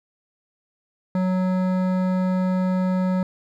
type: tone with hard clipping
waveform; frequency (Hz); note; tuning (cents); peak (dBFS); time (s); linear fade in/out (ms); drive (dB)
sine; 185; F#3; 0; -21; 1.15-3.23; 2; 14
effects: none